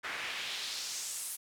pink noise with band-pass filter sweep, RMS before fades -39 dBFS, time 0.03-1.37 s, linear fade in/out 20 ms, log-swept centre 1700 to 11000 Hz, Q 1.7, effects none

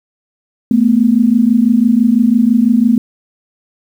sine tone pair together, 219.8 / 245.8 Hz, A3 / B3, -2 / -8 cents, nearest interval major second, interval 194 cents, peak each -10 dBFS, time 0.71-2.98 s, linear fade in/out 2 ms, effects 7-bit

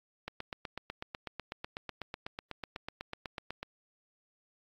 click train, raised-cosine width 0.3 ms, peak -22 dBFS, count 28, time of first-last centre 0.28-3.63 s, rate 8.06 Hz, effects AAC 48 kbps

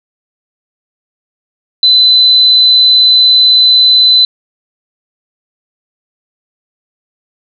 sine tone, 4021 Hz, B7, 30 cents sharp, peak -3 dBFS, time 1.83-4.25 s, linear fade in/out 2 ms, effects none

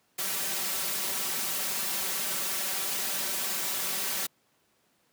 white noise with comb filter, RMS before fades -31 dBFS, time 0.18-4.27 s, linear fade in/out 10 ms, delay 5.2 ms, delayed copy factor +0.8, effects pink hiss -69 dBFS RMS until 5.12 s + high-pass 150 Hz 12 dB/octave

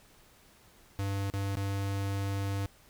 square tone with dropouts, 98.8 Hz, G2, 14 cents sharp, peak -31 dBFS, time 0.99-2.66 s, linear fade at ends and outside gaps 0 ms, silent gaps 1.3-1.338 / 1.554-1.57 s, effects pink hiss -60 dBFS RMS until 2.89 s

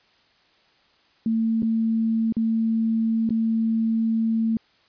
sine tone with dropouts, 224.7 Hz, A3, 37 cents sharp, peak -19 dBFS, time 1.26-4.57 s, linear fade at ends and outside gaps 2 ms, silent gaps 1.622-1.629 / 2.324-2.367 / 3.292-3.305 s, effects white hiss -60 dBFS RMS until 4.88 s + resampled to 11025 Hz

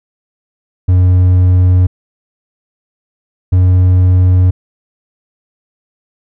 triangle tone pair in turn, 91 / 91.38 Hz, F#2 / F#2, -28 / -21 cents, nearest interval unison, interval 7 cents, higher second, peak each -3 dBFS, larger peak neither, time 0.88-1.87 / 3.52-4.51 s, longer neither, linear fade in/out 10 ms, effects none

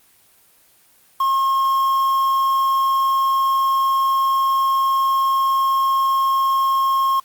triangle tone with quantisation, 1076 Hz, C6, 48 cents sharp, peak -13 dBFS, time 1.2-7.2 s, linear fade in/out 5 ms, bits 6, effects white hiss -54 dBFS RMS until 7.24 s + Opus 24 kbps

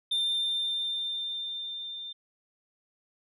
sine tone with level ramp, 3594 Hz, A7, 36 cents sharp, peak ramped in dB -22 to -37 dBFS, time 0.11-2.13 s, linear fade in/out 10 ms, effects tanh soft clip ceiling -24 dBFS

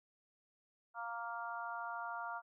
harmonic tone, 233.1 Hz, A#3, in tune, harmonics 3 / 4 / 5 / 6, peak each -46 / -45 / -47 / -45 dBFS, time 0.94-2.42 s, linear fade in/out 50 ms, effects none

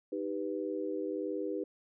sine chord, Eb augmented, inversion none, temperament equal, 311.1 / 392 / 493.9 Hz, Eb4 / G4 / B4, 0 / 0 / 0 cents, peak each -37 / -37 / -38 dBFS, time 0.12-1.64 s, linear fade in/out 5 ms, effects none

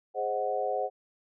sine chord, Ab dominant seventh, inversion none, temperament equal, 415.3 / 523.3 / 622.3 / 740 Hz, Ab4 / C5 / Eb5 / Gb5, 0 / 0 / 0 / 0 cents, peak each -35 / -32 / -35 / -31 dBFS, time 0.14-0.9 s, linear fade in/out 50 ms, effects none

